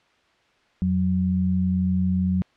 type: tone pair together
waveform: sine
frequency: 86.8 / 184.72 Hz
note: F2 / F#3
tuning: -10 / -3 cents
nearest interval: octave + minor second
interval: 1307 cents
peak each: -25 / -20 dBFS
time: 0.82-2.42 s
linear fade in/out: 0 ms
effects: white hiss -61 dBFS RMS until 2.56 s + low-pass 3000 Hz 12 dB/octave